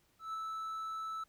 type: tone with ADSR envelope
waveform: triangle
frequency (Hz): 1312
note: E6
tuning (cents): -9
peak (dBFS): -34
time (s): 0.19-1.24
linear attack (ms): 150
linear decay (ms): 5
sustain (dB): -2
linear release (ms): 7
effects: pink hiss -72 dBFS RMS until 1.28 s